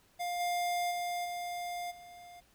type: tone with level steps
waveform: square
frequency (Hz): 704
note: F5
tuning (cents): +14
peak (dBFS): -34 / -31 / -34 / -37 / -50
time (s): 0.19-2.41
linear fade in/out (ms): 20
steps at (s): 0.39 / 0.9 / 1.24 / 1.9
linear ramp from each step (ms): 20
effects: pink hiss -66 dBFS RMS until 2.54 s